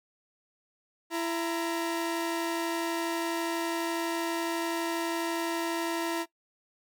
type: tone pair together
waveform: sawtooth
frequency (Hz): 334.8 / 932.3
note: E4 / A#5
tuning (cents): +27 / 0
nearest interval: octave + tritone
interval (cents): 1773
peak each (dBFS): -26 / -32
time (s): 1.1-6.26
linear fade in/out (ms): 50
effects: noise-tail reverb RT60 0.1 s tail -19 dB re dry